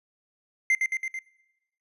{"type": "tone with echo", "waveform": "triangle", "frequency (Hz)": 2087, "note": "C7", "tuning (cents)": -5, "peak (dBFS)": -17, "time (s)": [0.7, 0.75], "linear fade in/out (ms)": 2, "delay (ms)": 110, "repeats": 4, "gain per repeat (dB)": -3, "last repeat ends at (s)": 1.19, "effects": ["noise-tail reverb RT60 1.0 s tail -23 dB re dry", "resampled to 32000 Hz"]}